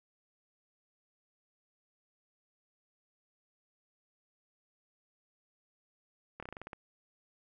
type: slowing click train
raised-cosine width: 0.5 ms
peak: -28 dBFS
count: 9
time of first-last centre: 6.4-6.732 s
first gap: 26 ms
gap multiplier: 1.13
effects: none